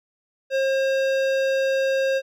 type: tone with hard clipping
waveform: sine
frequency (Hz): 536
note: C5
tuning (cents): +42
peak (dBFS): -21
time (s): 0.5-2.22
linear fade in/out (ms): 50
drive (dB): 15
effects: none